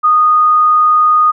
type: tone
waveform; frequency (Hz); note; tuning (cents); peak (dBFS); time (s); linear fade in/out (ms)
sine; 1235; D#6; -13; -6; 0.03-1.32; 20
effects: none